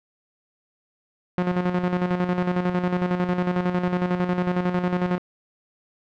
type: tone with tremolo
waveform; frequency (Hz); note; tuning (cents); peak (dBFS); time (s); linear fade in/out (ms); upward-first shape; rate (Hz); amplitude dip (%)
sawtooth; 179.4; F3; +47; -15; 1.38-5.18; 0; square; 11; 55
effects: low-pass 2000 Hz 12 dB/octave